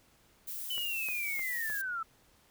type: noise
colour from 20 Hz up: violet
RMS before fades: -40 dBFS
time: 0.47-1.82 s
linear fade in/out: 10 ms
type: linear sweep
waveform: sine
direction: down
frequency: 3028 to 1300 Hz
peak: -33 dBFS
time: 0.7-2.03 s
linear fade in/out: 5 ms
type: click train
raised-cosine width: 0.5 ms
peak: -31 dBFS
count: 4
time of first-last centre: 0.78-1.7 s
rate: 3.26 Hz
effects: pink hiss -65 dBFS RMS until 2.5 s